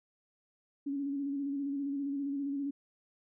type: tone with vibrato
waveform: sine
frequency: 280 Hz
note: C#4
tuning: 18 cents sharp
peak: -32 dBFS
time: 0.86-2.71 s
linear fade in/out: 10 ms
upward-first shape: square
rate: 15 Hz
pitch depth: 31 cents each way
effects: none